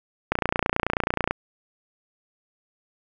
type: click train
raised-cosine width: 0.5 ms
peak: -6 dBFS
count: 30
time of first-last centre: 0.32-1.31 s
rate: 29.3 Hz
effects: none